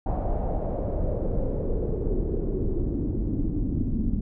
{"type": "noise with low-pass filter sweep", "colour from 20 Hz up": "brown", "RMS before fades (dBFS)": -26, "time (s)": [0.06, 4.21], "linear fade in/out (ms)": 5, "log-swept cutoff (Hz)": [750, 240], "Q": 4.1, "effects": []}